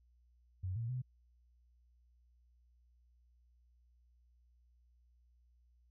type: tone with pitch steps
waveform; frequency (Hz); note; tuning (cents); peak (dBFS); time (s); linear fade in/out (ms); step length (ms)
sine; 92.1 / 115.5 / 126.8; F#2 / A#2 / B2; -7 / -16 / +46; -36; 0.63-1.02; 10; 130
effects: added 60 Hz sine -66 dBFS peak until 5.9 s